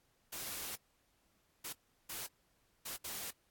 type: noise bursts at uneven times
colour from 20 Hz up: white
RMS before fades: -43 dBFS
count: 5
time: 0.32-0.76 / 1.64-1.73 / 2.09-2.27 / 2.85-2.97 / 3.04-3.31 s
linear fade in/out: 10 ms
effects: pink hiss -75 dBFS RMS until 3.5 s + AAC 64 kbps